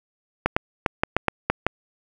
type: clicks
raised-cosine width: 0.5 ms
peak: -3 dBFS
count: 8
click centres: 0.46 / 0.565 / 0.862 / 1.035 / 1.166 / 1.283 / 1.5 / 1.666 s
effects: 7-bit